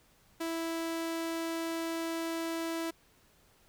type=tone; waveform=sawtooth; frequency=329.6 Hz; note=E4; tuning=in tune; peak=-29 dBFS; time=0.4-2.91 s; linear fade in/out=10 ms; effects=pink hiss -65 dBFS RMS until 3.68 s